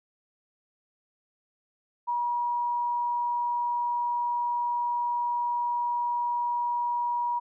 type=tone; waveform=sine; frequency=960 Hz; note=B5; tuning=49 cents flat; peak=-25 dBFS; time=2.07-7.4 s; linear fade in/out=20 ms; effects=none